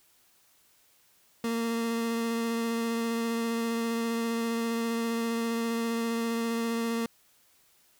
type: tone with vibrato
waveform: 30% pulse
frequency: 230.3 Hz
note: A#3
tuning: 21 cents flat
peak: -25 dBFS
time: 1.44-7.06 s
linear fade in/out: 2 ms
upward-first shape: sine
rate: 15 Hz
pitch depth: 12 cents each way
effects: white hiss -64 dBFS RMS until 7.99 s